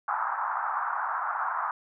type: band-pass noise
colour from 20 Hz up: white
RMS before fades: -30 dBFS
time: 0.08-1.71 s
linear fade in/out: 2 ms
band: 800 to 1400 Hz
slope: 48 dB/octave
effects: none